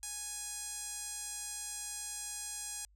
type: tone with band-pass filter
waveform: sawtooth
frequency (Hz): 830.6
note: G#5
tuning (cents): 0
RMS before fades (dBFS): -42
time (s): 0.03-2.85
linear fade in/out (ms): 0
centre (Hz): 8000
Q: 3.2
effects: added 50 Hz sine -62 dBFS peak until 2.95 s